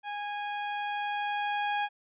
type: tone with level ramp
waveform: sawtooth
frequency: 824 Hz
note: G#5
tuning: 14 cents flat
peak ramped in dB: -30 to -23 dBFS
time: 0.03-1.89 s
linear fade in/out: 50 ms
effects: resampled to 8000 Hz